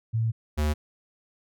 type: tone pair in turn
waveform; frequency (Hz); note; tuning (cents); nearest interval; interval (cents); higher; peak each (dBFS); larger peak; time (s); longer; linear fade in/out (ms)
sine / square; 113 / 75.42; A2 / D2; +47 / +47; perfect fifth; 700; first; -22 / -23; first; 0.13-0.32 / 0.57-0.74; first; 20
effects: none